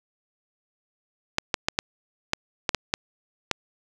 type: clicks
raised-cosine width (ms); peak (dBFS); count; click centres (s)
0.2; -4; 9; 1.384 / 1.542 / 1.685 / 1.789 / 2.334 / 2.692 / 2.747 / 2.939 / 3.513
effects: none